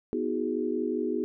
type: chord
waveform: sine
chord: G# minor seventh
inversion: first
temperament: equal with one note detuned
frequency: 246.9 / 317.8 / 370 / 415.3 Hz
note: B3 / D#4 / F#4 / G#4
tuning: 0 / +37 / 0 / 0 cents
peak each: -32 dBFS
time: 0.13-1.24 s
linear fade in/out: 0 ms
effects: none